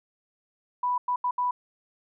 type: tone bursts at uneven times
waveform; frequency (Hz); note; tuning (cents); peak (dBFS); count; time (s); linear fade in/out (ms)
sine; 987.8; B5; 0; -23; 4; 0.83-0.98 / 1.08-1.16 / 1.24-1.31 / 1.38-1.51; 5
effects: none